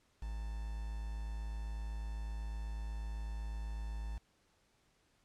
triangle tone with quantisation, 54 Hz, A1, 32 cents flat, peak -36 dBFS, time 0.22-4.18 s, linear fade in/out 5 ms, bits 9, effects pink hiss -73 dBFS RMS until 5.24 s + low-pass 9000 Hz 12 dB/octave

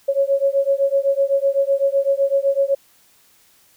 sine beating tone pair, 548 / 555.9 Hz, C#5 / C#5, -20 / +5 cents, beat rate 7.9 Hz, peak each -18 dBFS, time 0.08-2.75 s, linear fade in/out 10 ms, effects white hiss -55 dBFS RMS until 3.76 s

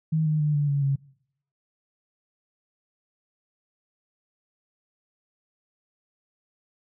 sine tone with pitch steps, 158 / 153.77 / 149.65 / 145.64 / 141.74 / 137.94 Hz, D#3 / D#3 / D3 / D3 / C#3 / C#3, +27 / -20 / +33 / -14 / +39 / -8 cents, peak -20 dBFS, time 0.12-0.96 s, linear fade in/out 10 ms, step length 140 ms, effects noise-tail reverb RT60 0.7 s tail -23 dB re dry

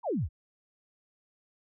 sine exponential sweep, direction down, 1046.5 to 57.3 Hz, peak -27 dBFS, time 0.03-0.29 s, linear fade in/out 50 ms, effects none

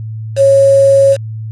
sine tone with quantisation, 549 Hz, C#5, 17 cents flat, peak -4 dBFS, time 0.36-1.17 s, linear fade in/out 50 ms, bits 4, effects added 110 Hz sine -20 dBFS peak until 1.51 s + resampled to 24000 Hz

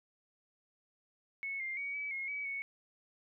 sine tone with pitch steps, 2201 / 2107 / 2250 / 2289 / 2158 / 2278 / 2217 Hz, C#7 / C7 / C#7 / D7 / C#7 / C#7 / C#7, -13 / +12 / +25 / -45 / -47 / +47 / 0 cents, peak -36 dBFS, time 1.43-2.62 s, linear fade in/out 0 ms, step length 170 ms, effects none

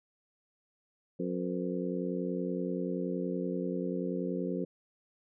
harmonic tone with a mistuned harmonic, 90.5 Hz, F#2, 38 cents flat, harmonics 2 / 3 / 4 / 5 / 6, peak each -35 / -37 / -38 / -39 / -40 dBFS, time 1.19-4.65 s, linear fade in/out 10 ms, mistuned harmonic 6, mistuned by -99 cents, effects none

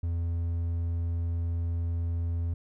triangle tone, 84.6 Hz, E2, 45 cents sharp, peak -25 dBFS, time 0.03-2.54 s, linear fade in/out 5 ms, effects none

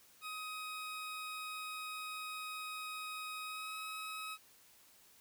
20% pulse tone with pitch glide, 1259 to 1275.8 Hz, D#6 to D#6, +20 to +43 cents, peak -37 dBFS, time 0.21-4.38 s, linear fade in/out 50 ms, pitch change +23 cents, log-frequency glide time 3.44-3.74 s, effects white hiss -64 dBFS RMS until 5.2 s

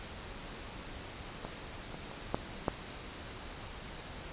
clicks, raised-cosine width 1 ms, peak -24 / -28 / -30 / -15 / -14 dBFS, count 5, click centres 1.45 / 1.944 / 2.114 / 2.345 / 2.682 s, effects pink hiss -45 dBFS RMS until 4.32 s + resampled to 8000 Hz

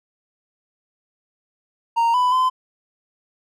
triangle tone with pitch steps, 927 / 996 / 1024 Hz, A#5 / B5 / C6, -10 / +14 / -38 cents, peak -13 dBFS, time 1.96-2.5 s, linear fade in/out 20 ms, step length 180 ms, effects none

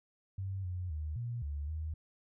sine tone with pitch steps, 96.2 / 90.2 / 76.8 / 119 / 72.6 / 78.5 Hz, G2 / F#2 / D#2 / A#2 / D2 / D#2, -32 / -44 / -22 / +36 / -19 / +16 cents, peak -35 dBFS, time 0.38-1.94 s, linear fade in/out 5 ms, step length 260 ms, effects none

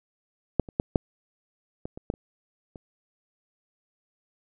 clicks, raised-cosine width 2 ms, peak -6 / -27 / -9 / -6 / -20 / -25 / -12 / -29 / -28 dBFS, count 9, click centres 0.597 / 0.688 / 0.799 / 0.958 / 1.855 / 1.975 / 2.101 / 2.139 / 2.758 s, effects none

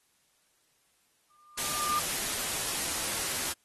sine tone with exponential growth, 1200 Hz, D6, 37 cents sharp, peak -25 dBFS, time 1.3-1.99 s, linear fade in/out 2 ms, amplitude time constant 150 ms
white noise, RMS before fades -32 dBFS, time 1.57-3.53 s, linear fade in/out 10 ms
effects white hiss -70 dBFS RMS until 3.64 s + AAC 32 kbps

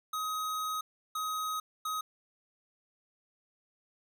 square tone bursts at uneven times, 1262 Hz, D#6, 24 cents sharp, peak -33 dBFS, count 3, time 0.13-0.81 / 1.15-1.6 / 1.85-2.01 s, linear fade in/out 5 ms, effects none

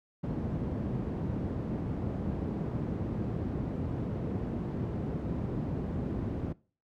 white low-pass noise, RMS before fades -33 dBFS, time 0.23-6.53 s, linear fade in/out 10 ms, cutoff 230 Hz, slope 12 dB/octave, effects noise-tail reverb RT60 0.4 s tail -22 dB re dry + high-pass 60 Hz 12 dB/octave

